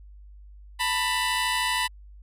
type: tone pair together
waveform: 15% pulse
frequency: 894.9 / 987.8 Hz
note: A5 / B5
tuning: +29 / 0 cents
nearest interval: major second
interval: 171 cents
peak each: -23 / -18 dBFS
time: 0.79-1.88 s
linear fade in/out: 20 ms
effects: added 50 Hz sine -44 dBFS peak until 2.22 s + resampled to 32000 Hz